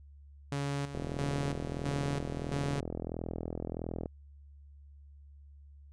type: tone with tremolo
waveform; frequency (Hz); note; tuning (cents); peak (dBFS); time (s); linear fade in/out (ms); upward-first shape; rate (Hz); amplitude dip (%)
sawtooth; 141.1; C#3; +31; -28; 0.52-2.8; 2; square; 1.5; 65
type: click train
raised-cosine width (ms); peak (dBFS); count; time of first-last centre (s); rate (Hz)
2; -23; 130; 0.95-4.058; 41.5
effects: added 71 Hz sine -51 dBFS peak until 5.92 s + resampled to 22050 Hz